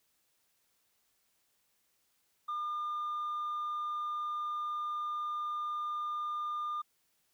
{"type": "tone with tanh clipping", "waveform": "sine", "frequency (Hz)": 1206, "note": "D6", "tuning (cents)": 46, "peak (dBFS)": -34, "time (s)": [2.48, 6.82], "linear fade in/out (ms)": 10, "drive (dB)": 1, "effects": ["white hiss -75 dBFS RMS until 7.33 s"]}